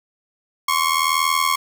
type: ring-modulated tone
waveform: sawtooth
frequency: 1090 Hz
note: C#6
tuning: 29 cents flat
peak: -10 dBFS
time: 0.68-1.56 s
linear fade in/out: 5 ms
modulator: 40.5 Hz
effects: 7-bit